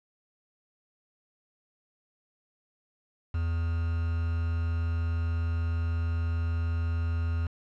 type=tone with quantisation; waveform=triangle; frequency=83.3 Hz; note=E2; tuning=19 cents sharp; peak=-24 dBFS; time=3.34-7.47 s; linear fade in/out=5 ms; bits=7; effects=low-pass 3000 Hz 12 dB/octave